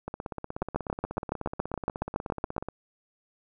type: two click trains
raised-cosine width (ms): 1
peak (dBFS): -20 / -13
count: 44 / 15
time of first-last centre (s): 0.08-2.686 / 0.62-2.581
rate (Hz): 16.5 / 7.14
effects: none